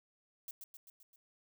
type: noise with echo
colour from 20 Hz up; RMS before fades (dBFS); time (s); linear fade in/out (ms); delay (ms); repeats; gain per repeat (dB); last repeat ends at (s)
violet; -45; 0.48-0.51; 2; 130; 5; -4; 1.16
effects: none